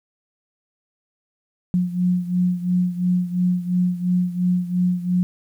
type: beating tone pair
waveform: sine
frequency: 178.8 / 181.7 Hz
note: F3 / F#3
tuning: +41 / -31 cents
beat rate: 2.9 Hz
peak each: -19 / -23 dBFS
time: 1.74-5.23 s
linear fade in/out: 0 ms
effects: 9-bit